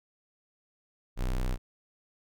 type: tone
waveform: square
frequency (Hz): 31.44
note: B0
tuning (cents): +32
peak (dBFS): -28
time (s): 1.16-1.58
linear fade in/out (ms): 50
effects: none